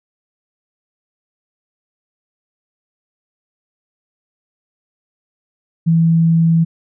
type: tone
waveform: sine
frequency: 164.81 Hz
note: E3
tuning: in tune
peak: -9 dBFS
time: 5.86-6.65 s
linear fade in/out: 20 ms
effects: none